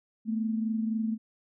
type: tone pair together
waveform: sine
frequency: 220 / 243.8 Hz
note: A3 / B3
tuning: 0 / -22 cents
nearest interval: major second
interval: 178 cents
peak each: -27 / -36 dBFS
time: 0.25-1.18 s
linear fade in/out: 50 ms
effects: none